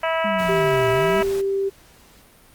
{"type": "harmonic tone", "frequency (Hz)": 325.7, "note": "E4", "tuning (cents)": -21, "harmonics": [2, 3, 4, 5, 6, 7, 8, 9], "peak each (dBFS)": [-22, -26, -28, -30, -32, -33, -34, -35], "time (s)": [0.03, 1.23], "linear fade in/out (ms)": 5}
{"type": "linear two-way sweep", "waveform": "sine", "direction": "down then up", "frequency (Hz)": [209.2, 116.3, 209.2], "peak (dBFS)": -25, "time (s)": [0.24, 1.22], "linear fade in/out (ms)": 10, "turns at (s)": 0.9}
{"type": "noise", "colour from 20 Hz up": "pink", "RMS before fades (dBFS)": -36, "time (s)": [0.38, 1.42], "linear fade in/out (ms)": 20}
{"type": "tone", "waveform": "sine", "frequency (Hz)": 392.2, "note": "G4", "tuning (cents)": 1, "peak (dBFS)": -19, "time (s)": [0.48, 1.7], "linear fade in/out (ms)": 20}
{"effects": ["pink hiss -51 dBFS RMS until 2.54 s", "Opus 48 kbps"]}